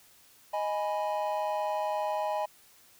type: chord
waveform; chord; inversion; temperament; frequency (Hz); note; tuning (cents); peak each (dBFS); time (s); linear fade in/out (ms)
triangle; G# minor; second; equal; 622.3 / 830.6 / 987.8; D#5 / G#5 / B5; 0 / 0 / 0; -30 / -30 / -34; 0.53-2.46; 10
effects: white hiss -59 dBFS RMS until 2.99 s